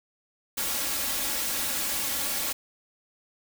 white noise with comb filter, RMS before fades -29 dBFS, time 0.57-2.53 s, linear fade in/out 10 ms, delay 3.6 ms, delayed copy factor +0.65, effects none

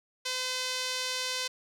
sawtooth tone with band-pass filter, 510 Hz, C5, 44 cents flat, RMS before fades -33 dBFS, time 0.25-1.48 s, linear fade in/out 10 ms, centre 4600 Hz, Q 1.3, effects none

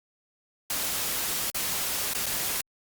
white noise with dropouts, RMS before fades -29 dBFS, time 0.7-2.61 s, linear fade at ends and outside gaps 2 ms, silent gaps 1.502-1.546 / 2.135-2.148 / 2.259-2.264 s, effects Opus 48 kbps

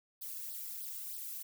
violet noise with flanger, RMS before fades -43 dBFS, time 0.21-1.43 s, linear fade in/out 10 ms, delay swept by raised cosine 0.21 to 1.51 ms, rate 3.2 Hz, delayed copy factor +1, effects none

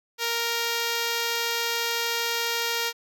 5% pulse tone, 466.2 Hz, A#4, in tune, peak -13 dBFS, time 0.18-2.93 s, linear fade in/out 50 ms, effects none

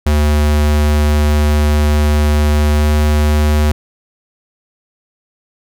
square tone with pitch glide, 74.6 to 75.12 Hz, D2 to D2, +28 to +40 cents, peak -10 dBFS, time 0.06-3.72 s, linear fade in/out 5 ms, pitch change +12 cents, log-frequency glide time 2.78-2.88 s, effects none

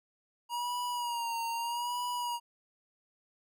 square tone with vibrato, 950 Hz, A#5, 33 cents sharp, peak -33 dBFS, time 0.49-2.4 s, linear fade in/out 50 ms, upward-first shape sine, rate 0.8 Hz, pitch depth 52 cents each way, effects none

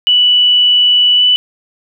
sine tone with pitch glide, 2960 to 2981 Hz, F#7 to F#7, 0 to +12 cents, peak -6 dBFS, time 0.07-1.36 s, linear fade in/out 0 ms, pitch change +12 cents, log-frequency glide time 1.16-1.23 s, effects none

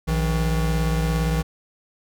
square tone pair together, 59.14 / 160 Hz, A#1 / D#3, +26 / +49 cents, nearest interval octave + perfect fourth, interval 1723 cents, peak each -23 dBFS, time 0.07-1.43 s, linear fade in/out 20 ms, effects none

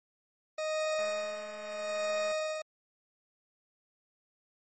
40% pulse tone with tremolo, 622.3 Hz, D#5, in tune, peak -28 dBFS, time 0.58-2.62 s, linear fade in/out 5 ms, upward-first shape sine, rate 0.77 Hz, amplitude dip 75%
click train, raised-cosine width 0.5 ms, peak -35 dBFS, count 285, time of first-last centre 0.99-2.317 s, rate 214 Hz
effects MP3 32 kbps

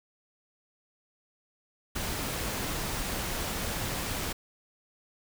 pink noise, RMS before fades -33 dBFS, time 1.95-4.33 s, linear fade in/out 10 ms, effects none

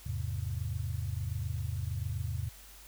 sine chord, E augmented, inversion none, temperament equal, 82.41 / 103.83 / 130.81 Hz, E2 / G#2 / B#2, 0 / 0 / 0 cents, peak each -36 / -36 / -38 dBFS, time 0.06-2.49 s, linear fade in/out 5 ms, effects added 50 Hz sine -54 dBFS peak until 2.87 s + white hiss -54 dBFS RMS until 2.87 s

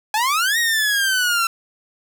sawtooth exponential two-way sweep, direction up then down, 830.6 to 1899 to 1342 Hz, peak -13 dBFS, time 0.14-1.47 s, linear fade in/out 2 ms, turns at 0.58 s, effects none

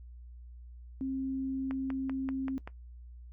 sine tone, 266 Hz, C4, 29 cents sharp, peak -31 dBFS, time 1.01-2.58 s, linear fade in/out 0 ms
click train, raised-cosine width 0.5 ms, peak -26 dBFS, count 6, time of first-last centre 1.71-2.675 s, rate 5.18 Hz
effects noise-tail reverb RT60 0.1 s tail -17 dB re dry + added 60 Hz sine -46 dBFS peak until 3.32 s

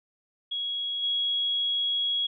sine tone with level steps, 3322 Hz, G#7, in tune, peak -28 / -24 dBFS, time 0.51-2.27 s, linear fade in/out 10 ms, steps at 1.02 s, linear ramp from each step 20 ms, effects none

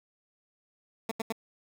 15% pulse tone bursts, 224.3 Hz, A3, 34 cents sharp, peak -23 dBFS, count 3, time 1.09-1.324 s, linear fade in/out 5 ms, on 24 ms, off 81 ms, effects none

